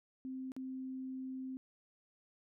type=tone with dropouts; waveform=sine; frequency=261 Hz; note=C4; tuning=4 cents flat; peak=-40 dBFS; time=0.25-1.57 s; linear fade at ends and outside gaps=0 ms; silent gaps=0.519-0.565 s; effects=none